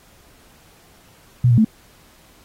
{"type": "tone with pitch steps", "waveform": "sine", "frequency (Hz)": [123.1, 118.5, 219.2], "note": ["B2", "A#2", "A3"], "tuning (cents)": [-5, 29, -6], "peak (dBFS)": -10, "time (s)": [1.44, 1.647], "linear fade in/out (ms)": 5, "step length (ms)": 69, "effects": ["pink hiss -52 dBFS RMS until 2.44 s", "AAC 48 kbps"]}